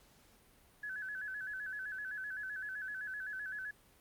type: tone with vibrato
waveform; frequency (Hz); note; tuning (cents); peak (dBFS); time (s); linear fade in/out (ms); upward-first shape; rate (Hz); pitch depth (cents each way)
sine; 1607; G6; +43; -39; 0.83-3.71; 5; square; 7.8; 89
effects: pink hiss -65 dBFS RMS until 4 s + Opus 48 kbps